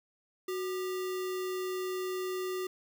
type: tone with sample-and-hold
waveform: sine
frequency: 370 Hz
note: F#4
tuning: in tune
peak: -32 dBFS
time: 0.48-2.67 s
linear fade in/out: 5 ms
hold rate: 1575 Hz
effects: none